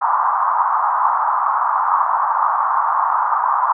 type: band-pass noise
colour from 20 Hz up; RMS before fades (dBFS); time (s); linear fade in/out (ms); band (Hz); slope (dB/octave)
pink; -17; 0.01-3.73; 10; 880 to 1200; 48
effects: none